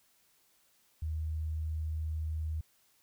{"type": "tone", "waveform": "sine", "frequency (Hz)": 78.5, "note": "D#2", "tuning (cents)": 16, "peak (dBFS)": -32, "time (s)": [1.02, 2.61], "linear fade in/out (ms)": 5, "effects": ["white hiss -69 dBFS RMS until 3.02 s"]}